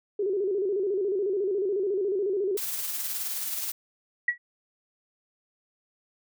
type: tone with vibrato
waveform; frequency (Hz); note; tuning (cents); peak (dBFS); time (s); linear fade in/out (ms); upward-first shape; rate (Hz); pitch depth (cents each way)
sine; 392; G4; 0; -24; 0.19-2.57; 5; square; 14; 91
type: noise with tremolo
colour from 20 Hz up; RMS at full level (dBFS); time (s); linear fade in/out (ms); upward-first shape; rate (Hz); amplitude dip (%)
blue; -30; 2.57-3.72; 5; triangle; 19; 40
type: tone with exponential decay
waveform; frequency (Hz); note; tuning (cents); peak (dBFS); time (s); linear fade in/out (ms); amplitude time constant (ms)
sine; 1930; B6; -40; -17; 4.28-4.38; 5; 21
effects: none